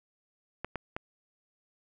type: clicks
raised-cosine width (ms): 0.5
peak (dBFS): -19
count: 3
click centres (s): 0.646 / 0.757 / 0.965
effects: none